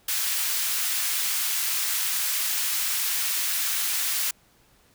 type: high-pass noise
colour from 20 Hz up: white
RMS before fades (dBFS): -26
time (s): 0.08-4.31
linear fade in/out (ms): 5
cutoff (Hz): 1400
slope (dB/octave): 12
effects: pink hiss -60 dBFS RMS until 4.94 s